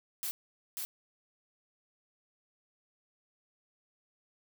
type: noise with echo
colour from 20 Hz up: blue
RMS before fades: -36 dBFS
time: 0.23-0.31 s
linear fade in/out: 0 ms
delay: 540 ms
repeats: 1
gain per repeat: -2 dB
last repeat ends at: 0.85 s
effects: none